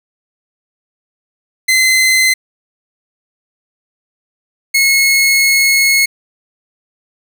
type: tone pair in turn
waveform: sawtooth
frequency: 2055 / 2177 Hz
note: C7 / C#7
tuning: -32 / -32 cents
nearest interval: minor second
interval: 100 cents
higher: second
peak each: -5 dBFS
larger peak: neither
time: 1.68-2.34 / 4.74-6.06 s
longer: second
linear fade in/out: 10 ms
effects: none